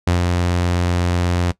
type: tone with ADSR envelope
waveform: sawtooth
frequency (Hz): 88.1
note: F2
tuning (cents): +16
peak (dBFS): -9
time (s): 0.07-1.52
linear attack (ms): 6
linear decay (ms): 120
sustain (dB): -3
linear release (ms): 12
effects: noise-tail reverb RT60 0.1 s tail -18 dB re dry + low-pass 8000 Hz 12 dB/octave